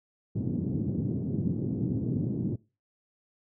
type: band-pass noise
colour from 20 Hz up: pink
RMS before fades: -30 dBFS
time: 0.35-2.56 s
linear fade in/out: 10 ms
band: 110 to 310 Hz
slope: 24 dB/octave
effects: noise-tail reverb RT60 0.3 s tail -21 dB re dry